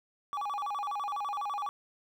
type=tone with vibrato; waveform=triangle; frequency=971 Hz; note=B5; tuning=30 cents flat; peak=-30 dBFS; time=0.33-1.69 s; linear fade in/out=0 ms; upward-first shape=square; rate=12 Hz; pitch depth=290 cents each way; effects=11-bit